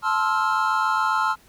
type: chord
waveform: triangle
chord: F major seventh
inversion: first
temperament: just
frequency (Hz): 873.1 / 1047.7 / 1309.6 / 1396.9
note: A5 / C6 / E6 / F6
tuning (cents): -14 / +2 / -12 / 0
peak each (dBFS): -23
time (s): 0.02-1.36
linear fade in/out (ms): 50
effects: pink hiss -55 dBFS RMS until 1.48 s